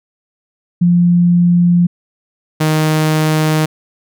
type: tone pair in turn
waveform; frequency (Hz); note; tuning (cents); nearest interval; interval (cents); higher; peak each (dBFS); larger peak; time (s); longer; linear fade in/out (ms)
sine / sawtooth; 174.61 / 155.71; F3 / D#3; 0 / +2; major second; 198; first; -7; neither; 0.81-1.87 / 2.6-3.66; neither; 10
effects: none